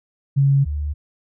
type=tone pair in turn; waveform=sine; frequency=138.59 / 73.69 Hz; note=C#3 / D2; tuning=0 / +6 cents; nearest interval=major seventh; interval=1094 cents; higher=first; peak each=-12 / -21 dBFS; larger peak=first; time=0.36-0.65 / 0.65-0.94 s; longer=neither; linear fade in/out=20 ms; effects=none